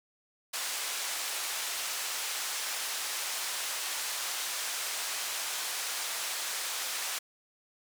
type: band-pass noise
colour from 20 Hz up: white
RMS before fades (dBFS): -35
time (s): 0.53-7.19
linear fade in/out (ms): 10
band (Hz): 690 to 9000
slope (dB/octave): 12
effects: none